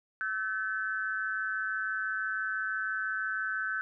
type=tone with amplitude modulation; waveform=sine; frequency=1522 Hz; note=F#6; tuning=48 cents sharp; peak=-26 dBFS; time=0.21-3.81 s; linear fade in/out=0 ms; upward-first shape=sine; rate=206 Hz; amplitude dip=90%; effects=none